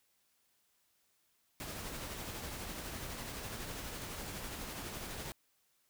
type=noise with tremolo; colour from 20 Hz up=pink; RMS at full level=-42 dBFS; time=1.6-5.32 s; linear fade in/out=0 ms; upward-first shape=triangle; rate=12 Hz; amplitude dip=35%; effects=white hiss -75 dBFS RMS until 5.89 s